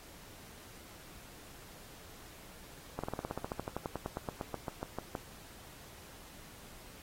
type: slowing click train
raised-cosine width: 1 ms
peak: -22 dBFS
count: 24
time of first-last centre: 2.99-5.152 s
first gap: 46 ms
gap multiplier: 1.06
effects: pink hiss -54 dBFS RMS until 7.02 s + AAC 48 kbps